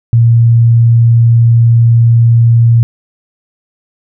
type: tone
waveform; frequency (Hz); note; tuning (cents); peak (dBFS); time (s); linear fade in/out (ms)
sine; 116.54; A#2; 0; -3; 0.13-2.83; 0
effects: none